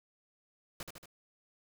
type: noise with echo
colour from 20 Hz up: pink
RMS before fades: -42 dBFS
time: 0.8-0.83 s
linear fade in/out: 2 ms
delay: 76 ms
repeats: 3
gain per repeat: -4 dB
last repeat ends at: 1.058 s
effects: none